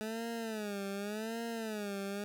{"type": "tone with vibrato", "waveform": "20% pulse", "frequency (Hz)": 213.8, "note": "A3", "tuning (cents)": -49, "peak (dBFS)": -32, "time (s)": [0.01, 2.24], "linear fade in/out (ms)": 0, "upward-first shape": "sine", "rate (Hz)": 0.87, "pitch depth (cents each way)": 140, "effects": []}